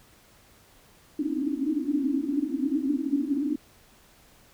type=band-pass noise; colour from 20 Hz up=white; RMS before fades=-27 dBFS; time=1.19-3.56 s; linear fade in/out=5 ms; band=260 to 310 Hz; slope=96 dB/octave; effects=pink hiss -57 dBFS RMS until 4.53 s